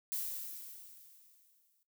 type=noise with exponential decay; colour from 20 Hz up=violet; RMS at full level=-36 dBFS; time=0.12-1.83 s; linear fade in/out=0 ms; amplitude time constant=370 ms; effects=noise-tail reverb RT60 0.2 s tail -17 dB re dry